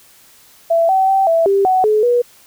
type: tone with pitch steps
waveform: sine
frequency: 667 / 764 / 774 / 661 / 394.9 / 747 / 427.2 / 484.2 Hz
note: E5 / G5 / G5 / E5 / G4 / F#5 / G#4 / B4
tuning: +20 / -45 / -22 / +5 / +13 / +16 / +49 / -34 cents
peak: -10 dBFS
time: 0.7-2.22 s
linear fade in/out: 10 ms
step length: 190 ms
effects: white hiss -47 dBFS RMS until 2.46 s